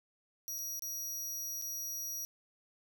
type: tone with dropouts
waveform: sawtooth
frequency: 5760 Hz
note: F#8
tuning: 47 cents flat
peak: -35 dBFS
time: 0.48-2.25 s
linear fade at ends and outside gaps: 0 ms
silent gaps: 0.583-0.587 / 0.794-0.822 / 1.615-1.622 s
effects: none